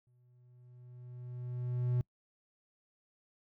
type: tone with exponential growth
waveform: triangle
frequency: 123.47 Hz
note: B2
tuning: in tune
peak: -25 dBFS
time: 0.07-2.01 s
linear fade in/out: 0 ms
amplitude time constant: 420 ms
effects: noise-tail reverb RT60 0.1 s tail -26 dB re dry